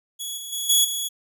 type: tone with level steps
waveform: 15% pulse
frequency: 3366 Hz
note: G#7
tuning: 23 cents sharp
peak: -22 / -26 / -19 / -8 / -18 dBFS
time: 0.19-1.09 s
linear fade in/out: 20 ms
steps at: 0.37 / 0.52 / 0.69 / 0.84 s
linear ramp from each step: 10 ms
effects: none